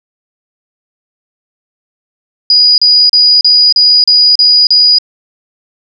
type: tone bursts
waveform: sine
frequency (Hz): 4912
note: D#8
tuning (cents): -23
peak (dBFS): -3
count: 8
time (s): 2.5-4.985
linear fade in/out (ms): 2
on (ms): 280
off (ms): 35
effects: none